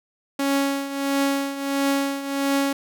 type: tone with tremolo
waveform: sawtooth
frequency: 277.2 Hz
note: C#4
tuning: in tune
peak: -14 dBFS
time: 0.39-2.73 s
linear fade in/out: 5 ms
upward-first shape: triangle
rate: 1.5 Hz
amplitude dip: 75%
effects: none